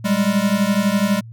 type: beating tone pair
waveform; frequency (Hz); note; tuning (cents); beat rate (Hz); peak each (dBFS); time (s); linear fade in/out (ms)
square; 195.5 / 207.5; G3 / G#3; -4 / -1; 12; -19; 0.04-1.21; 20
effects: added 114 Hz sine -34 dBFS peak until 1.32 s